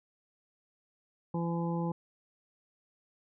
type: harmonic tone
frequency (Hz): 169.1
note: E3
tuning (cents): +44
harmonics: 1 / 2 / 3 / 5 / 6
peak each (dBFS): -31 / -38 / -40 / -40 / -45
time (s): 1.34-1.92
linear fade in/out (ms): 5
effects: none